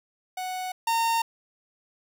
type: tone pair in turn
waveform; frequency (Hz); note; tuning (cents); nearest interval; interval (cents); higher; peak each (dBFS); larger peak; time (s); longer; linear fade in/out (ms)
45% pulse; 740 / 915.9; F#5 / A#5; 0 / -31; major third; 369; second; -30 / -22; second; 0.37-0.72 / 0.87-1.22; neither; 5
effects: none